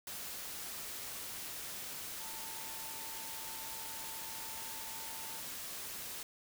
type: tone in noise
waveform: sine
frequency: 894 Hz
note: A5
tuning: 27 cents sharp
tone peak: -52 dBFS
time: 2.2-5.4 s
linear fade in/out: 2 ms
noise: white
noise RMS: -44 dBFS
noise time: 0.07-6.23 s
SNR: -11 dB
effects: none